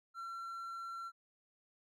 triangle tone, 1358 Hz, F6, 49 cents flat, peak -40 dBFS, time 0.14-1.12 s, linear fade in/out 50 ms, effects none

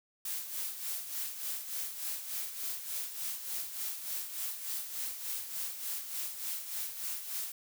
blue noise with tremolo, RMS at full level -36 dBFS, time 0.25-7.52 s, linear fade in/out 2 ms, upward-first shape sine, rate 3.4 Hz, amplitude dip 60%, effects none

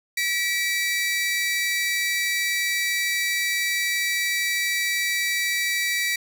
sawtooth tone pair together, 1941.6 / 2309 Hz, B6 / D7, -30 / -30 cents, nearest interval minor third, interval 300 cents, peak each -21 / -22 dBFS, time 0.17-6.16 s, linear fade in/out 5 ms, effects none

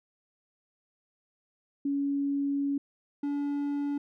sine / triangle tone pair in turn, 281 / 286.2 Hz, C#4 / D4, +24 / -45 cents, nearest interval unison, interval 31 cents, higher second, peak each -26 dBFS, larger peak neither, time 1.85-2.78 / 3.23-3.98 s, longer first, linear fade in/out 5 ms, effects none

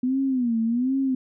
sine tone with vibrato, 246.9 Hz, B3, in tune, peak -20 dBFS, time 0.03-1.15 s, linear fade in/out 5 ms, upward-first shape sine, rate 1.3 Hz, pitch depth 160 cents each way, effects none

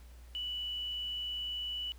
sine tone with quantisation, 2960 Hz, F#7, in tune, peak -35 dBFS, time 0.35-1.92 s, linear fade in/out 0 ms, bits 10, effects added 60 Hz sine -50 dBFS peak until 1.98 s + pink hiss -63 dBFS RMS until 1.98 s

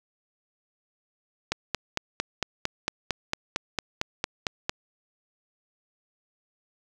click train, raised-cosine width 0.2 ms, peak -8 dBFS, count 15, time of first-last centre 1.52-4.695 s, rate 4.41 Hz, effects none

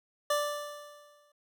25% pulse tone with exponential decay, 587.3 Hz, D5, in tune, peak -21 dBFS, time 0.3-1.32 s, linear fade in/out 5 ms, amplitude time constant 220 ms, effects none

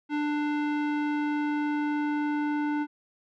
square tone with low-pass filter sweep, 296.1 Hz, D4, 14 cents sharp, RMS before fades -28 dBFS, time 0.09-2.87 s, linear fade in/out 50 ms, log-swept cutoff 2400 to 1600 Hz, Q 1.1, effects none

